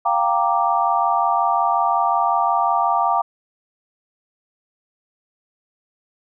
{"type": "chord", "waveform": "sine", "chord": "G minor seventh", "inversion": "third", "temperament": "equal", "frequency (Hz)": [698.5, 784, 932.3, 1174.7], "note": ["F5", "G5", "Bb5", "D6"], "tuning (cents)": [0, 0, 0, 0], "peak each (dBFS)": -21, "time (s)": [0.05, 3.22], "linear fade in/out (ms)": 10, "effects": []}